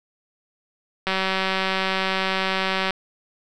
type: click train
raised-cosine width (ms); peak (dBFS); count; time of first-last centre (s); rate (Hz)
0.3; -7; 350; 1.07-2.907; 190
effects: none